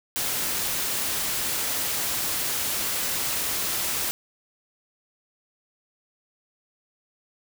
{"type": "noise", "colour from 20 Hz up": "white", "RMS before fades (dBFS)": -27, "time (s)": [0.16, 4.11], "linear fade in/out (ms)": 0, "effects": []}